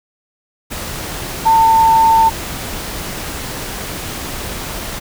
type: tone in noise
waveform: sine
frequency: 898 Hz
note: A5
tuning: 35 cents sharp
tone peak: -7 dBFS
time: 1.45-2.3 s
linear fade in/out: 20 ms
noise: pink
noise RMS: -25 dBFS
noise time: 0.7-5 s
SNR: +15 dB
effects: none